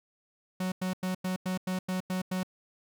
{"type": "tone bursts", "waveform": "45% pulse", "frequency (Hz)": 185, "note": "F#3", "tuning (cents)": 0, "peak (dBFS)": -29, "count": 9, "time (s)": [0.6, 2.432], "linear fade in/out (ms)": 5, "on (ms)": 120, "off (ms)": 94, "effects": []}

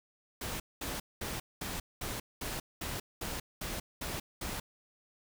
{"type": "noise bursts", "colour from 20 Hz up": "pink", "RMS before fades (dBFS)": -38, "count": 11, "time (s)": [0.41, 4.6], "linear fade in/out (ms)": 5, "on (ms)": 190, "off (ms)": 210, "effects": []}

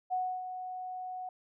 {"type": "tone with ADSR envelope", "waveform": "sine", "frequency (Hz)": 738, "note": "F#5", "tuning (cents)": -5, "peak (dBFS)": -28, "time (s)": [0.1, 1.29], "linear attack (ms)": 29, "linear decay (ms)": 290, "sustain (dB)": -9, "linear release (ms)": 3, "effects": []}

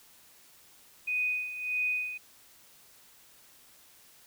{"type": "tone with tremolo", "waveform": "sine", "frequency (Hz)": 2491, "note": "D#7", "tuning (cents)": 1, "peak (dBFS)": -26, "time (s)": [1.07, 2.18], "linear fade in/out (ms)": 10, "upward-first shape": "sine", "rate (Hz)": 1.6, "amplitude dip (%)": 70, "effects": ["white hiss -58 dBFS RMS until 4.26 s"]}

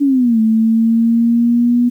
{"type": "exponential two-way sweep", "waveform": "sine", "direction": "down then up", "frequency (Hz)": [289.3, 220, 243.5], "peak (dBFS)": -9, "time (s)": [0, 1.9], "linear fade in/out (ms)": 20, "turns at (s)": 0.4, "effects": ["8-bit"]}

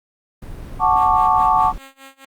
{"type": "noise", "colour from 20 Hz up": "brown", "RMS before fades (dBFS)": -32, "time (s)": [0.42, 1.78], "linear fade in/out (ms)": 2}
{"type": "chord", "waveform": "sine", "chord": "D major seventh", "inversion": "first", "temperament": "equal", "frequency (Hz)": [740, 880, 1108.7, 1174.7], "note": ["F#5", "A5", "C#6", "D6"], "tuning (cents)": [0, 0, 0, 0], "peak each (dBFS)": [-18, -16, -18, -19], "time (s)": [0.79, 1.73], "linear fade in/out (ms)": 50}
{"type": "tone with tremolo", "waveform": "5% pulse", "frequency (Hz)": 270, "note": "C#4", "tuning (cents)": -45, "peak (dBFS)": -26, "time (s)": [0.96, 2.25], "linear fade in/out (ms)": 5, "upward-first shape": "sine", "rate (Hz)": 4.8, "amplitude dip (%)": 95}
{"effects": ["Opus 32 kbps"]}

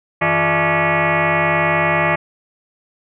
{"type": "tone with frequency modulation", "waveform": "sine", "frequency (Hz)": 670, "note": "E5", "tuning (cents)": 28, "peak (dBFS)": -13, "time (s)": [0.21, 2.16], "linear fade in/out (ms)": 10, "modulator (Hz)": 254, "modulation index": 6.7, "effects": []}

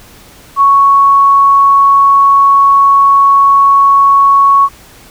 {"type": "tone", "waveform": "sine", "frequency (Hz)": 1110, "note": "C#6", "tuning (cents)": 2, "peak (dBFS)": -3, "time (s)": [0.56, 4.69], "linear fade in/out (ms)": 50, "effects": ["pink hiss -38 dBFS RMS until 5.1 s"]}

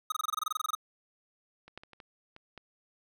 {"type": "tone bursts", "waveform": "square", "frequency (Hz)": 1255, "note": "D#6", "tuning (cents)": 15, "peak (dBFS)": -29, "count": 15, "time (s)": [0.1, 0.751], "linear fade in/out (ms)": 5, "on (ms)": 21, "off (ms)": 24}
{"type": "clicks", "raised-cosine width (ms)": 0.3, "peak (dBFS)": [-35, -26, -33, -35, -32, -34, -30], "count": 7, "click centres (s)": [1.68, 1.776, 1.835, 1.933, 2.002, 2.364, 2.577]}
{"effects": []}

